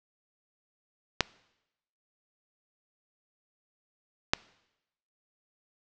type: clicks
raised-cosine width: 0.2 ms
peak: -4 dBFS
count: 2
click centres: 1.207 / 4.335 s
effects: noise-tail reverb RT60 0.9 s tail -22 dB re dry + low-pass 7000 Hz 12 dB/octave